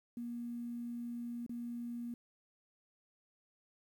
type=tone with dropouts; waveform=sine; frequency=237.7 Hz; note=A#3; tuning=34 cents sharp; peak=-39 dBFS; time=0.17-2.14 s; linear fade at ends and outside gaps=2 ms; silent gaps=1.464-1.494 s; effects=11-bit